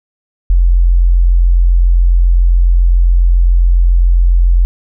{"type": "tone", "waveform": "sine", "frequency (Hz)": 43.65, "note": "F1", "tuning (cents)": 0, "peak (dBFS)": -5, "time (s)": [0.5, 4.65], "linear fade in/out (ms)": 0, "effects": []}